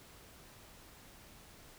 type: silence
effects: pink hiss -57 dBFS RMS until 1.78 s